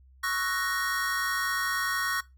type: chord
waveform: square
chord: F# dominant seventh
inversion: second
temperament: equal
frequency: 1108.7 / 1318.5 / 1480 / 1864.7 Hz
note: C#6 / E6 / F#6 / A#6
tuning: 0 / 0 / 0 / 0 cents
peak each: -33 / -38 / -33 / -32 dBFS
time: 0.23-2.21 s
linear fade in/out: 10 ms
effects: noise-tail reverb RT60 0.2 s tail -19 dB re dry + added 65 Hz sine -53 dBFS peak until 2.37 s